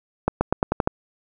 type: accelerating click train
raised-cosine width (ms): 1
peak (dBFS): -4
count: 7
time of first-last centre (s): 0.28-0.874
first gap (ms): 130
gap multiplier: 0.89
effects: none